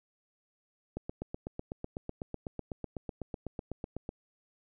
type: click train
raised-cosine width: 2 ms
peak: -23 dBFS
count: 26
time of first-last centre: 0.97-4.091 s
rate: 8.01 Hz
effects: none